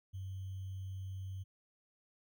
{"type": "tone with sample-and-hold", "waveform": "sine", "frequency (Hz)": 95, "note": "F#2", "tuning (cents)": 46, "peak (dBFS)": -40, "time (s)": [0.13, 1.44], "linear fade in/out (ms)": 20, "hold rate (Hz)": 3150, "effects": []}